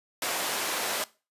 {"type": "high-pass noise", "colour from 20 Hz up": "pink", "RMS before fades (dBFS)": -30, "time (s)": [0.22, 1.04], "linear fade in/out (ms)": 2, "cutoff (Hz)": 500, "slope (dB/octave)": 12, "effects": ["noise-tail reverb RT60 0.3 s tail -19 dB re dry", "resampled to 32000 Hz"]}